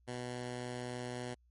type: tone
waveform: 10% pulse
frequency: 123.5 Hz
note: B2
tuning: in tune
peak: -31 dBFS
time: 0.07-1.35 s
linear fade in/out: 20 ms
effects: added 60 Hz sine -65 dBFS peak until 1.5 s + MP3 48 kbps